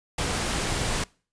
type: noise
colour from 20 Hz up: pink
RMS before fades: -27 dBFS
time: 0.18-1.04 s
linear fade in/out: 5 ms
effects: noise-tail reverb RT60 0.4 s tail -24 dB re dry + resampled to 22050 Hz